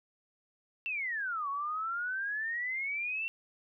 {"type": "exponential two-way sweep", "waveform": "sine", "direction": "down then up", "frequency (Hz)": [2726, 1100, 2726], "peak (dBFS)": -32, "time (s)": [0.86, 3.28], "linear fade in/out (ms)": 0, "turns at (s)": 1.49, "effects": []}